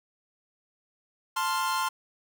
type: chord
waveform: 45% pulse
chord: F major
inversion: first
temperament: equal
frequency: 880 / 1046.5 / 1396.9 Hz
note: A5 / C6 / F6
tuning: 0 / 0 / 0 cents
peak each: -32 / -28 / -33 dBFS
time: 1.36-1.89 s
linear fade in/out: 10 ms
effects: none